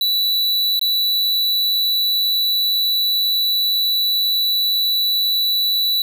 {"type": "tone with dropouts", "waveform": "square", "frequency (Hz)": 3951, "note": "B7", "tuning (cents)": 0, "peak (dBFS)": -16, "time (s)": [0.01, 6.02], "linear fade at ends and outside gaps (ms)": 2, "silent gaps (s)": [0.794, 0.813], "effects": []}